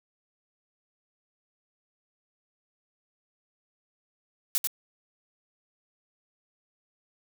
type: noise with echo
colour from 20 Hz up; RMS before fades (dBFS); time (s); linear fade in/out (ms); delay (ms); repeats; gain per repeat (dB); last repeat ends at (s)
blue; -25; 4.55-4.58; 0; 92; 1; -3; 4.672
effects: none